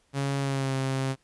sawtooth tone with pitch glide, 138.59 to 133.56 Hz, C#3 to C3, 0 to +36 cents, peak -22 dBFS, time 0.13-1.16 s, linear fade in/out 50 ms, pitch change -64 cents, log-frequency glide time 0.39-0.74 s, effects pink hiss -67 dBFS RMS until 1.23 s + resampled to 24000 Hz

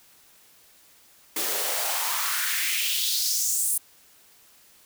white noise with high-pass filter sweep, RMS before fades -26 dBFS, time 1.36-3.78 s, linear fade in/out 5 ms, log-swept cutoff 340 to 10000 Hz, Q 3.1, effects white hiss -56 dBFS RMS until 4.85 s

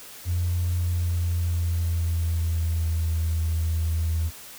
triangle tone with pitch glide, 87.31 to 80.99 Hz, F2 to E2, 0 to -30 cents, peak -18 dBFS, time 0.25-4.31 s, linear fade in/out 50 ms, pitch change -130 cents, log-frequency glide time 0.74-3.05 s, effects tanh soft clip ceiling -19 dBFS + white hiss -43 dBFS RMS until 4.58 s

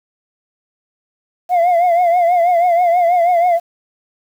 sine tone with vibrato, 698.5 Hz, F5, in tune, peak -7 dBFS, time 1.49-3.6 s, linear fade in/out 50 ms, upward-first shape triangle, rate 6.2 Hz, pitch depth 88 cents each way, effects tanh soft clip ceiling -9 dBFS + 7-bit

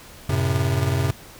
square chord, F# diminished, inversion none, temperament just, 92.5 / 111 / 133.2 Hz, F#2 / A2 / C3, 0 / +16 / +31 cents, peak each -24 / -27 / -23 dBFS, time 0.29-1.11 s, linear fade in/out 5 ms, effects pink hiss -44 dBFS RMS until 1.39 s

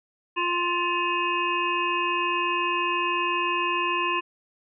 harmonic tone with a mistuned harmonic, 349.2 Hz, F4, in tune, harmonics 1 / 3 / 5 / 7 / 8, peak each -31 / -25 / -35 / -29 / -32 dBFS, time 0.36-4.21 s, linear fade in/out 20 ms, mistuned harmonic 7, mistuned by +70 cents, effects none

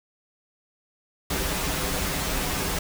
pink noise with comb filter, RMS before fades -27 dBFS, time 1.3-2.79 s, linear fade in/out 5 ms, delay 8.8 ms, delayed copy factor -0.65, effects none

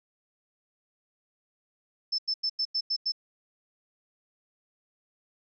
sine tone bursts, 5274 Hz, E8, in tune, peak -25 dBFS, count 7, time 2.12-3.121 s, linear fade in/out 10 ms, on 65 ms, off 91 ms, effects none

